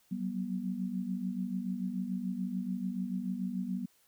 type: tone cluster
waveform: sine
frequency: 183.8 / 190.7 / 241.5 Hz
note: F#3 / G3 / B3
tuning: -11 / -47 / -39 cents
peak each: -40 / -35 / -37 dBFS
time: 0.11-3.86 s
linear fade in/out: 10 ms
effects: white hiss -68 dBFS RMS until 4.07 s